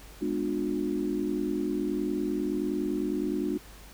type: chord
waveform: sine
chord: G# diminished seventh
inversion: none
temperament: just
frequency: 207.7 / 249.2 / 299 / 358.8 Hz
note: G#3 / B3 / D4 / F4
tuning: 0 / +16 / +31 / +47 cents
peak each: -34 / -35 / -30 / -32 dBFS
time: 0.21-3.58 s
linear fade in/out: 10 ms
effects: added 50 Hz sine -50 dBFS peak until 3.93 s + pink hiss -51 dBFS RMS until 3.93 s